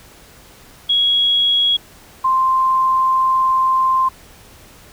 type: tone pair in turn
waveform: sine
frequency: 3322 / 1046.4 Hz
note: G#7 / C6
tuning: 0 / 0 cents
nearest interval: octave + minor sixth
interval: 2000 cents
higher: first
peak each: -12 dBFS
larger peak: neither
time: 0.89-1.77 / 2.24-4.09 s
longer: second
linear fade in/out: 10 ms
effects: pink hiss -44 dBFS RMS until 4.92 s